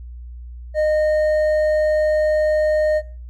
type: tone with hard clipping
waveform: sine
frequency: 614 Hz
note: D#5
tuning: 23 cents flat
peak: -16 dBFS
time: 0.74-3.02 s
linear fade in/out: 50 ms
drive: 4 dB
effects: noise-tail reverb RT60 0.4 s tail -20 dB re dry + added 60 Hz sine -32 dBFS peak until 3.29 s